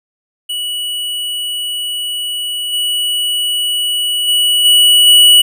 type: tone with level steps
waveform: square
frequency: 2940 Hz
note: F#7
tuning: 12 cents flat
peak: -18 / -14 / -10 / -6 / -4 dBFS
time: 0.49-5.42 s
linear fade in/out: 10 ms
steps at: 2.72 / 4.27 / 4.64 / 5.06 s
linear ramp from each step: 20 ms
effects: none